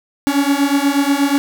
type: beating tone pair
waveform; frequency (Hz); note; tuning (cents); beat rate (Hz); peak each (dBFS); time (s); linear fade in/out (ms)
45% pulse; 277.2 / 285.5; C#4 / D4; 0 / -49; 8.3; -16; 0.27-1.38; 0
effects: none